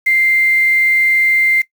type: tone with quantisation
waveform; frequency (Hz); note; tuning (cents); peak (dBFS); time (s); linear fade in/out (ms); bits
sine; 2093; C7; 0; -10; 0.06-1.62; 10; 5
effects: noise-tail reverb RT60 0.1 s tail -17 dB re dry